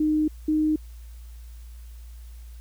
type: tone pair in turn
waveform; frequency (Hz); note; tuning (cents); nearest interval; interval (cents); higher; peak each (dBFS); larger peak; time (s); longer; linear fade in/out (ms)
sine; 307 / 308.4; D#4 / D#4; -23 / -15; unison; 8; second; -19; neither; 0-0.28 / 0.48-0.76; neither; 5
effects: added 58 Hz sine -39 dBFS peak until 2.6 s + white hiss -58 dBFS RMS until 2.6 s